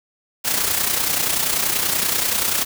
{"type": "noise with amplitude modulation", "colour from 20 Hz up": "white", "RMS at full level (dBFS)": -18, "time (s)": [0.44, 2.65], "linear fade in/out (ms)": 20, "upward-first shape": "sine", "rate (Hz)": 30.4, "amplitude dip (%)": 55, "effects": []}